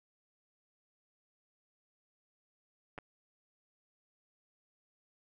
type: clicks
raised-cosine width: 0.5 ms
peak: -29 dBFS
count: 2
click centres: 2.979 / 2.986 s
effects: none